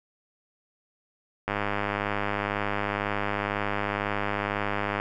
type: click train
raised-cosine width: 0.5 ms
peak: -12 dBFS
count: 360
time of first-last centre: 1.48-5 s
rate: 102 Hz
effects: none